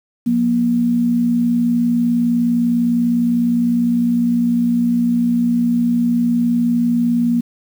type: tone pair together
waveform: sine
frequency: 178.6 / 238.4 Hz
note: F3 / A#3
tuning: +39 / +39 cents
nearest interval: perfect fourth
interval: 500 cents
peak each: -23 / -13 dBFS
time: 0.26-7.41 s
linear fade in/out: 10 ms
effects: 7-bit